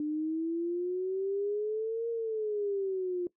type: exponential two-way sweep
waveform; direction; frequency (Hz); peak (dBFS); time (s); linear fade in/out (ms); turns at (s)
sine; up then down; 297.4 to 466.2 to 350.2; -29; 0-3.27; 2; 2.09
effects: noise-tail reverb RT60 0.1 s tail -19 dB re dry